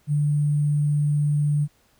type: tone with sample-and-hold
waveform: sine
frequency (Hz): 147.3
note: D3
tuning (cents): +6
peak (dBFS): -18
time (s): 0.07-1.68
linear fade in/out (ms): 50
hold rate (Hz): 8820
effects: pink hiss -62 dBFS RMS until 1.99 s